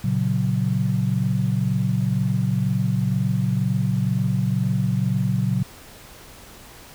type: chord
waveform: sine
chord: F# major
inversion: first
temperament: equal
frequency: 116.54 / 138.59 / 185 Hz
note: A#2 / C#3 / F#3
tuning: 0 / 0 / 0 cents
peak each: -23 dBFS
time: 0.04-5.63 s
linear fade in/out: 5 ms
effects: pink hiss -44 dBFS RMS until 6.94 s